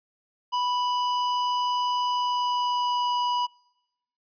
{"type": "tone with pitch glide", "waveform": "square", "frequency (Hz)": [987, 979.6], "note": ["B5", "B5"], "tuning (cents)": [-1, -14], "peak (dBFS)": -24, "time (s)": [0.52, 3.47], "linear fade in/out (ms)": 20, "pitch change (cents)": -13, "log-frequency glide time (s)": [2.1, 3.12], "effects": ["noise-tail reverb RT60 1.0 s tail -26 dB re dry", "resampled to 11025 Hz"]}